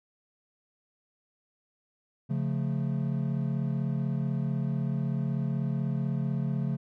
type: chord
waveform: triangle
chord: Db augmented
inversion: none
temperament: equal with one note detuned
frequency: 138.59 / 174.61 / 219.1 Hz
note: Db3 / F3 / A3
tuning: 0 / 0 / -7 cents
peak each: -27 / -31 / -32 dBFS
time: 2.29-6.77 s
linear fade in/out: 20 ms
effects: none